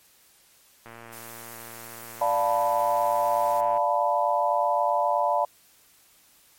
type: click train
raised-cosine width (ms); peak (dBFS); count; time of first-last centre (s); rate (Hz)
0.5; -28; 339; 0.86-3.774; 116
type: noise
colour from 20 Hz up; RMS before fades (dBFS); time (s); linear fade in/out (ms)
blue; -43; 1.12-3.61; 10
type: chord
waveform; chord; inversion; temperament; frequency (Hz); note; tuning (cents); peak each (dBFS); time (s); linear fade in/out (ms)
sine; B half-diminished seventh; first; equal; 587.3 / 698.5 / 880 / 987.8; D5 / F5 / A5 / B5; 0 / 0 / 0 / 0; -26; 2.21-5.45; 5
effects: white hiss -58 dBFS RMS until 6.58 s + MP3 64 kbps